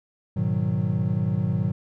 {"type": "chord", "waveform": "triangle", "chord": "G# minor seventh", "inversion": "none", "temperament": "equal with one note detuned", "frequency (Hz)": [103.83, 122.26, 155.56, 185], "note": ["G#2", "B2", "D#3", "F#3"], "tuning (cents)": [0, -17, 0, 0], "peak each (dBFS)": -25, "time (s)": [0.36, 1.72], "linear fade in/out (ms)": 10, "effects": []}